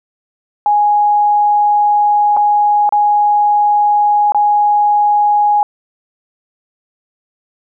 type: tone with dropouts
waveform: sine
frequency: 830 Hz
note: G#5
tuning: 1 cent flat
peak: -8 dBFS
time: 0.66-5.63 s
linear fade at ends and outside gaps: 1 ms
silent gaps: 2.366-2.371 / 2.892-2.924 / 4.321-4.346 s
effects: none